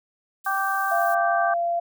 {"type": "noise", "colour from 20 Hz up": "violet", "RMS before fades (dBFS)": -39, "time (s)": [0.44, 1.15], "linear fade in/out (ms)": 10}
{"type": "harmonic tone", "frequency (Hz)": 390, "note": "G4", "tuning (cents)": -9, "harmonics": [2, 3, 4], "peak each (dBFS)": [-26, -26, -26], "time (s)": [0.46, 1.54], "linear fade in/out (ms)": 5}
{"type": "tone", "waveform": "sine", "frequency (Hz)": 687, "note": "F5", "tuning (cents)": -29, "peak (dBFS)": -21, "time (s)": [0.91, 1.8], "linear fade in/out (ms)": 10}
{"effects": []}